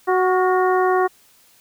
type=harmonic tone with a mistuned harmonic; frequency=370 Hz; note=F#4; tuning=in tune; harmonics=1 / 2 / 3 / 4 / 5; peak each=-17 / -20 / -22 / -28 / -29 dBFS; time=0.07-1.08 s; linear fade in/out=20 ms; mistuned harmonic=4; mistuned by=-54 cents; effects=white hiss -54 dBFS RMS until 1.6 s